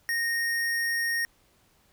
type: tone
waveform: square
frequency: 1856 Hz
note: A#6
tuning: 8 cents flat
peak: -26 dBFS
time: 0.09-1.25 s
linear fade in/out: 0 ms
effects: pink hiss -64 dBFS RMS until 1.92 s